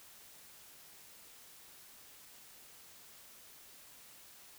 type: silence
effects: white hiss -57 dBFS RMS until 4.58 s